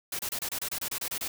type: noise bursts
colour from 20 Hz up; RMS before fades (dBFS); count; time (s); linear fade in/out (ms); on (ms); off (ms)
white; -33; 12; 0.12-1.28; 5; 71; 28
effects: none